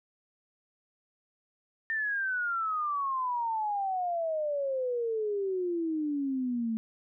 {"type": "exponential sweep", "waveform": "sine", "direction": "down", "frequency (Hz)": [1813, 220], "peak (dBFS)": -28, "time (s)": [1.9, 6.77], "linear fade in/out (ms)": 0, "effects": []}